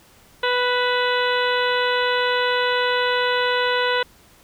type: harmonic tone with a mistuned harmonic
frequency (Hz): 493.9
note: B4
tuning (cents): 0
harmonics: 1 / 2 / 3 / 4 / 5 / 6 / 7 / 8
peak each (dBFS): -22 / -24 / -24 / -28 / -32 / -30 / -30 / -32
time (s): 0.43-4.03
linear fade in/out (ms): 5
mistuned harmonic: 5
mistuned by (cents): +49
effects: pink hiss -52 dBFS RMS until 4.43 s